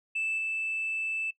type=tone with level steps; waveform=sine; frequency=2637 Hz; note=E7; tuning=in tune; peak=-26 / -28 dBFS; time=0.15-1.31 s; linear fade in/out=10 ms; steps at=0.38 s; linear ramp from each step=2 ms; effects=noise-tail reverb RT60 0.1 s tail -19 dB re dry + tanh soft clip ceiling -25 dBFS